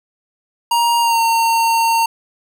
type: tone with pitch glide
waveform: square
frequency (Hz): 940 to 914.3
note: A#5 to A#5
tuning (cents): +14 to -34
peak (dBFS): -13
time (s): 0.71-2.06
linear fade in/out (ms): 5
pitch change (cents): -48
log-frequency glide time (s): 1-1.2
effects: none